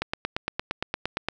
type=click train; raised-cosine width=0.3 ms; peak=-10 dBFS; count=12; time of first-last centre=0.02-1.286 s; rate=8.69 Hz; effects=none